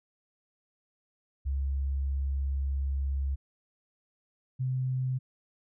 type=tone pair in turn; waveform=sine; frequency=68.4 / 129.12 Hz; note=C#2 / C3; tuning=-23 / -23 cents; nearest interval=major seventh; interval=1100 cents; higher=second; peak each=-27 dBFS; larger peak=neither; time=1.45-3.36 / 4.59-5.19 s; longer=first; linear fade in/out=20 ms; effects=none